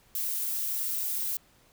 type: noise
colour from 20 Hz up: violet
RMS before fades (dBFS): -31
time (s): 0.15-1.37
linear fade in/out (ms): 2
effects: pink hiss -62 dBFS RMS until 1.72 s